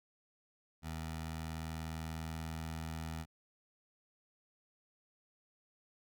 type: tone with notch filter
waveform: 15% pulse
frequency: 80.3 Hz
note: E2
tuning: 45 cents flat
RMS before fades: -42 dBFS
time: 0.82-3.26 s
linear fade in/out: 50 ms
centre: 350 Hz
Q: 1.3
effects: none